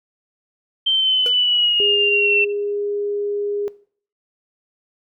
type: exponential sweep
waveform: sine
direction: down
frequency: 3136 to 2681 Hz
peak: -14 dBFS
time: 0.86-2.45 s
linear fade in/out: 10 ms
type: tone with exponential decay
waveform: square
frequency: 480 Hz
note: B4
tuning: 49 cents flat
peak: -23 dBFS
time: 1.26-1.36 s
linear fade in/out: 1 ms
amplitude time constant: 20 ms
type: tone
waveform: sine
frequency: 409.4 Hz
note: G#4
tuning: 25 cents flat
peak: -21 dBFS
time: 1.8-3.68 s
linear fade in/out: 0 ms
effects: noise-tail reverb RT60 0.5 s tail -19 dB re dry